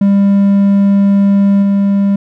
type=tone with level steps; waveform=triangle; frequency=199.1 Hz; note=G3; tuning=27 cents sharp; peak=-4 / -6 dBFS; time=0.01-2.16 s; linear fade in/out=5 ms; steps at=1.62 s; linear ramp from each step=10 ms; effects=none